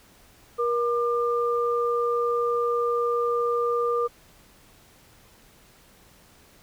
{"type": "tone pair together", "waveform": "sine", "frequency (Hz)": [475.4, 1198], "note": ["A#4", "D6"], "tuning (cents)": [34, 34], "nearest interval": "octave + major third", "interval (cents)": 1600, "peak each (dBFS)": [-23, -26], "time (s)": [0.58, 4.08], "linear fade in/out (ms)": 20, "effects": ["pink hiss -55 dBFS RMS until 6.62 s"]}